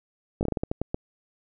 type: slowing click train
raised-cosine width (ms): 2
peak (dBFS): -13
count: 10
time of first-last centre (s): 0.41-0.944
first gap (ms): 19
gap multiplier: 1.27
effects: none